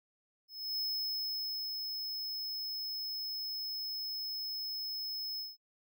square tone with ADSR envelope, 5190 Hz, E8, 28 cents flat, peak -33 dBFS, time 0.48-5.57 s, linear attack 300 ms, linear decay 940 ms, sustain -4 dB, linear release 180 ms, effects noise-tail reverb RT60 0.1 s tail -26 dB re dry

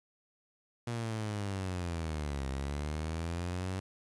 sawtooth linear two-way sweep, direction down then up, 119.7 to 66.2 to 95.5 Hz, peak -30 dBFS, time 0.87-3.8 s, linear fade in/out 5 ms, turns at 2.48 s, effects resampled to 24000 Hz + 10-bit

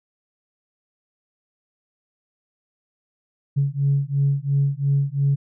sine beating tone pair, 138.59 / 141.49 Hz, C#3 / C#3, 0 / +36 cents, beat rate 2.9 Hz, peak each -20 dBFS, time 3.56-5.36 s, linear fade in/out 20 ms, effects tanh soft clip ceiling -11 dBFS

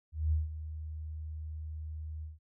sine tone with ADSR envelope, 77.78 Hz, D#2, in tune, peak -25 dBFS, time 0.12-2.39 s, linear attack 200 ms, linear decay 160 ms, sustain -13 dB, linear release 160 ms, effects noise-tail reverb RT60 0.1 s tail -25 dB re dry

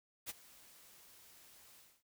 white noise with ADSR envelope, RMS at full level -41 dBFS, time 0.26-2.03 s, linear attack 34 ms, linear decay 27 ms, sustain -20 dB, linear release 250 ms, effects noise-tail reverb RT60 0.1 s tail -26 dB re dry

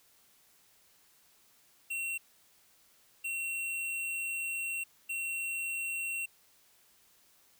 square tone bursts at uneven times, 2727 Hz, F7, 42 cents flat, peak -34 dBFS, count 3, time 1.9-2.18 / 3.24-4.84 / 5.09-6.26 s, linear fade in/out 10 ms, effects white hiss -65 dBFS RMS until 7.59 s

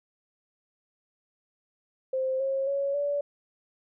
sine tone with pitch steps, 523.3 / 539.9 / 557 / 574.6 Hz, C5 / C#5 / C#5 / D5, 0 / -46 / +8 / -38 cents, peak -25 dBFS, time 2.13-3.21 s, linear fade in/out 5 ms, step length 270 ms, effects none

